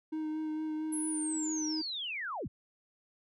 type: tone with vibrato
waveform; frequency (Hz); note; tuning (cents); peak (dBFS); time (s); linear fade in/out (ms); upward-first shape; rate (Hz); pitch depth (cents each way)
triangle; 311.1; D#4; 0; -31; 0.12-1.82; 10; sine; 4.4; 15
type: linear sweep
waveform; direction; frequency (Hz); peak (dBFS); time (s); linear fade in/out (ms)
sine; down; 10940 to 34.65; -35; 0.92-2.48; 10
effects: none